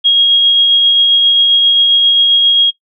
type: tone with tremolo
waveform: sine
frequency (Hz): 3278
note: G#7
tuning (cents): -23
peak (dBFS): -5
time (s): 0.04-2.71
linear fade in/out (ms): 20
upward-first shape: triangle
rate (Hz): 7.5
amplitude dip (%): 25
effects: noise-tail reverb RT60 0.1 s tail -18 dB re dry